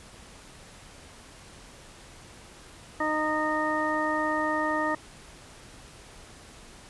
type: harmonic tone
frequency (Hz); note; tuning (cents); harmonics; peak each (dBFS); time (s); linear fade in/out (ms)
308; D#4; -17; 1 / 2 / 3 / 4 / 6; -31 / -31 / -31 / -31 / -31; 3-4.95; 5
effects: pink hiss -49 dBFS RMS until 6.89 s + resampled to 24000 Hz